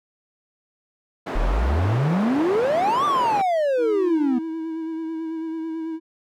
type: band-pass noise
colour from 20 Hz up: white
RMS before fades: -29 dBFS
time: 1.26-3.42 s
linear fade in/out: 10 ms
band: 190 to 870 Hz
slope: 12 dB/octave
type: exponential two-way sweep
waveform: triangle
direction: up then down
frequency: 33.4 to 1200 to 240.6 Hz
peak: -16 dBFS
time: 1.35-4.39 s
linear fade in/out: 10 ms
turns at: 3.05 s
type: tone with vibrato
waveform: triangle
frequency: 323.2 Hz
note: E4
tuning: 34 cents flat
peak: -24 dBFS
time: 3.77-6 s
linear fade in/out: 50 ms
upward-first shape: sine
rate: 9.1 Hz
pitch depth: 26 cents each way
effects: none

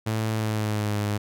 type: tone with pitch glide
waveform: sawtooth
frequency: 110 to 103.83 Hz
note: A2 to G#2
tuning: 0 to 0 cents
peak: -20 dBFS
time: 0.06-1.18 s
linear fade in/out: 10 ms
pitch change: -100 cents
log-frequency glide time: 0.34-0.98 s
effects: none

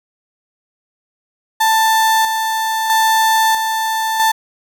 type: tone with tremolo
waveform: 35% pulse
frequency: 886 Hz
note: A5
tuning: 12 cents sharp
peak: -9 dBFS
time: 1.6-4.32 s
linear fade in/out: 10 ms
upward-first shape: square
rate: 0.77 Hz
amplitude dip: 45%
effects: none

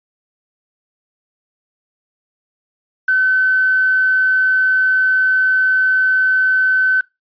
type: tone with quantisation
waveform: sine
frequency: 1522 Hz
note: F#6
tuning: 48 cents sharp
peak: -11 dBFS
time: 3.08-7.01 s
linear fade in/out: 5 ms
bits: 6
effects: noise-tail reverb RT60 0.2 s tail -20 dB re dry + resampled to 11025 Hz

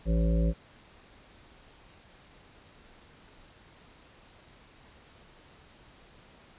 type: harmonic tone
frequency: 55.9 Hz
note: A1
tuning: 28 cents sharp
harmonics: 1 / 3 / 5 / 7 / 9 / 10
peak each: -24 / -28 / -38 / -41 / -39 / -38 dBFS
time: 0.05-0.54 s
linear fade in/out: 50 ms
effects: pink hiss -56 dBFS RMS until 6.58 s + resampled to 8000 Hz

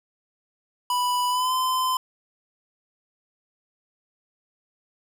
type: tone with pitch glide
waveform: square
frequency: 987.8 to 1026.2 Hz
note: B5 to C6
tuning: 0 to -34 cents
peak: -22 dBFS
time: 0.9-1.97 s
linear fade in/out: 2 ms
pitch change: +66 cents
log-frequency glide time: 1.29-1.53 s
effects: none

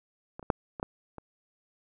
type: clicks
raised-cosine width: 1 ms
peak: -26 / -30 / -9 / -23 / -16 / -27 dBFS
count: 6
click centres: 0.395 / 0.428 / 0.502 / 0.798 / 0.829 / 1.183 s
effects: none

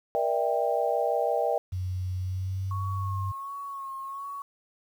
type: chord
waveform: sine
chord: E half-diminished seventh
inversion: second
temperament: just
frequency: 474.7 / 593.3 / 659.3 / 791.1 Hz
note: Bb4 / D5 / E5 / G5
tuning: +31 / +18 / 0 / +16 cents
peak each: -29 dBFS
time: 0.15-1.58 s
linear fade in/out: 0 ms
type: tone with pitch glide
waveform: sine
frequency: 92 to 96.52 Hz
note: F#2 to G2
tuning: -9 to -26 cents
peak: -28 dBFS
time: 1.72-3.32 s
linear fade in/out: 10 ms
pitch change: +83 cents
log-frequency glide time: 2.18-2.78 s
type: tone with vibrato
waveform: sine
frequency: 1098 Hz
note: C#6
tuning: 17 cents flat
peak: -34 dBFS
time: 2.71-4.42 s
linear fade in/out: 2 ms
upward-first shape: sine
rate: 1.4 Hz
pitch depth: 36 cents each way
effects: 9-bit

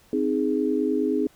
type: chord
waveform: sine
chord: Ab major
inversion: first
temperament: equal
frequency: 261.6 / 311.1 / 415.3 Hz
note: C4 / Eb4 / Ab4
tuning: 0 / 0 / 0 cents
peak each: -25 dBFS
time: 0.13-1.27 s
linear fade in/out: 2 ms
effects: pink hiss -57 dBFS RMS until 1.35 s

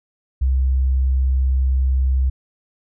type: tone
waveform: sine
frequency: 65.41 Hz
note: C2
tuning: in tune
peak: -14 dBFS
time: 0.41-2.3 s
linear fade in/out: 10 ms
effects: none

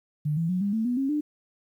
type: tone with pitch steps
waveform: sine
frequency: 150 / 165.48 / 182.55 / 201.4 / 222.2 / 245.1 / 270.4 / 298.3 Hz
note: D3 / E3 / F#3 / G3 / A3 / B3 / C#4 / D4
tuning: +37 / +7 / -23 / +47 / +17 / -13 / -43 / +27 cents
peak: -23 dBFS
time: 0.25-1.21 s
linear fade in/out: 10 ms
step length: 120 ms
effects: 10-bit

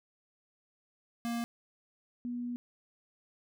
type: tone pair in turn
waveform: square / sine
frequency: 234.6 / 242.7 Hz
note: A#3 / B3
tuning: +11 / -30 cents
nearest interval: minor second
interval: 59 cents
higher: second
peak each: -33 / -34 dBFS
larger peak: first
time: 1.25-1.44 / 2.25-2.56 s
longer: second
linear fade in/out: 0 ms
effects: none

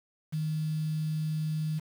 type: tone with quantisation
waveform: sine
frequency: 155.56 Hz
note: D#3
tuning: in tune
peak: -28 dBFS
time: 0.32-1.8 s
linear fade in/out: 20 ms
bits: 8
effects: none

